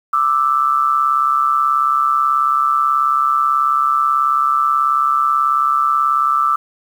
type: tone pair together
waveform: sine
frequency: 1180.1 / 1318.5 Hz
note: D6 / E6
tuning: +8 / 0 cents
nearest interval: major second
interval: 192 cents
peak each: -15 dBFS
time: 0.13-6.56 s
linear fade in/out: 5 ms
effects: 7-bit